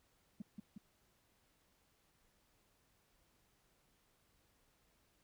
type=tone with echo; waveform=sine; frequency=207.7 Hz; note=G#3; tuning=in tune; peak=-40 dBFS; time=0.4-0.42 s; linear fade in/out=5 ms; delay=180 ms; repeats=2; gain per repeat=-3 dB; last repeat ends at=0.78 s; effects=tanh soft clip ceiling -39 dBFS + pink hiss -75 dBFS RMS until 5.23 s